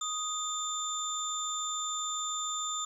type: tone cluster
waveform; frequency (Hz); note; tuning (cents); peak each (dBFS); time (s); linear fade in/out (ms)
sine; 1244 / 3577 / 7130; D#6 / A7 / A8; -1 / +28 / +22; -36 / -38 / -35; 0.01-2.85; 5
effects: 10-bit